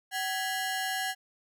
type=ring-modulated tone; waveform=sawtooth; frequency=1213 Hz; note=D#6; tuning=44 cents flat; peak=-23 dBFS; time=0.11-1.15 s; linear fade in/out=50 ms; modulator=451 Hz; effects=none